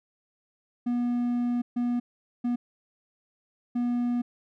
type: tone bursts at uneven times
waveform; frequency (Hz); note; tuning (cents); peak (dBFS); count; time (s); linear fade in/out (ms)
triangle; 242.1; B3; -34; -22; 4; 0.86-1.62 / 1.76-2 / 2.44-2.56 / 3.75-4.22; 10
effects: none